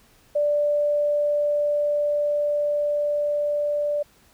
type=tone with level ramp; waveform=sine; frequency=587.3 Hz; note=D5; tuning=in tune; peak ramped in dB=-18 to -21 dBFS; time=0.35-4.03 s; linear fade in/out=10 ms; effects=pink hiss -57 dBFS RMS until 4.33 s